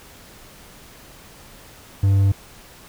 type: tone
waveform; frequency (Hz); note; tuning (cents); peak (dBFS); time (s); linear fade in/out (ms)
triangle; 98.2; G2; +4; -11; 2.03-2.32; 5
effects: pink hiss -45 dBFS RMS until 2.88 s